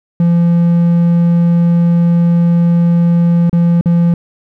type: tone with dropouts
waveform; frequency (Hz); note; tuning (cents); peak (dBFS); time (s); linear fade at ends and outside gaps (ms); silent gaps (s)
triangle; 171; F3; -36; -5; 0.2-4.14; 2; 3.496-3.529 / 3.811-3.858
effects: none